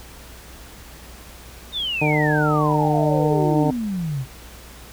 sine exponential sweep, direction down, 3729 to 123.47 Hz, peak -22 dBFS, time 1.72-4.26 s, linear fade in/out 50 ms
harmonic tone, 151 Hz, D3, 48 cents sharp, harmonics 1 / 2 / 3 / 4 / 5 / 6, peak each -20 / -23 / -25 / -26 / -27 / -28 dBFS, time 2.01-3.71 s, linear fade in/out 10 ms
effects added 60 Hz sine -43 dBFS peak until 4.92 s + pink hiss -43 dBFS RMS until 4.92 s

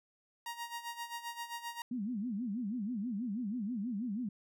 sawtooth tone with tremolo, 940 Hz, A#5, 14 cents sharp, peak -34 dBFS, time 0.46-1.82 s, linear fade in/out 2 ms, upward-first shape sine, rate 7.6 Hz, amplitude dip 75%
sine tone with vibrato, 223 Hz, A3, 23 cents sharp, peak -34 dBFS, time 1.91-4.29 s, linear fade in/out 5 ms, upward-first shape sine, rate 6.2 Hz, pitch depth 240 cents each way
effects none

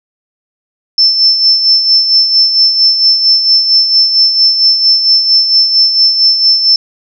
sine tone with tremolo, 5310 Hz, E8, 12 cents sharp, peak -3 dBFS, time 0.98-6.76 s, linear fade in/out 2 ms, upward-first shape sine, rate 4.4 Hz, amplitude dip 55%, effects none

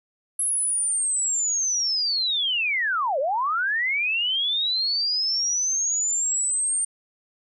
sine linear two-way sweep, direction down then up, 10920 to 507 to 8840 Hz, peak -21 dBFS, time 0.39-6.85 s, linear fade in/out 5 ms, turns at 3.19 s, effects none

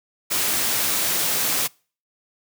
white noise, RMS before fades -22 dBFS, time 0.3-1.68 s, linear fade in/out 20 ms, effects noise-tail reverb RT60 0.4 s tail -26 dB re dry + high-pass 100 Hz 12 dB/octave

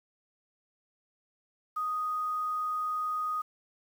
sine tone with quantisation, 1244.5 Hz, D#6, in tune, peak -29 dBFS, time 1.76-3.42 s, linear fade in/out 10 ms, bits 9, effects none

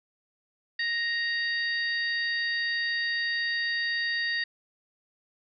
harmonic tone with a mistuned harmonic, 934 Hz, A#5, 3 cents sharp, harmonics 2 / 3 / 4 / 5, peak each -27 / -41 / -37 / -35 dBFS, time 0.79-4.44 s, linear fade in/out 5 ms, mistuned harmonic 5, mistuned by -15 cents, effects none

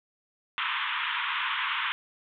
pink band-pass noise, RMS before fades -30 dBFS, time 0.58-1.92 s, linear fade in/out 0 ms, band 940 to 3500 Hz, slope 96 dB/octave, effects none

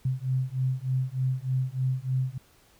sine beating tone pair, 128.4 / 131.7 Hz, C3 / C3, -32 / +12 cents, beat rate 3.3 Hz, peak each -28 dBFS, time 0.05-2.38 s, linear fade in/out 5 ms, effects pink hiss -60 dBFS RMS until 2.79 s

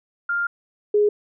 sine tone pair in turn, 1400 / 416.2 Hz, F6 / G#4, +4 / +4 cents, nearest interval octave + major sixth, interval 2100 cents, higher first, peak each -20 / -14 dBFS, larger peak second, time 0.29-0.47 / 0.94-1.09 s, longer first, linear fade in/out 5 ms, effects none

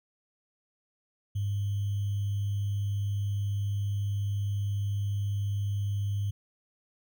sine tone with sample-and-hold, 100.8 Hz, G2, 49 cents sharp, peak -27 dBFS, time 1.35-6.31 s, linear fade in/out 10 ms, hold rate 3150 Hz, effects none

